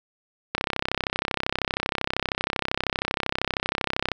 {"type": "click train", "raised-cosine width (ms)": 0.3, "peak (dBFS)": -7, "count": 118, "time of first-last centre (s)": [0.55, 4.117], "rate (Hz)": 32.8, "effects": []}